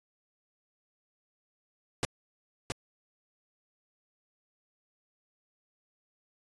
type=noise with echo; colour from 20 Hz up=pink; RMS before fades=-29 dBFS; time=2.03-2.05 s; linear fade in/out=0 ms; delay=670 ms; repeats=1; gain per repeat=-4 dB; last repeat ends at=2.72 s; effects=resampled to 22050 Hz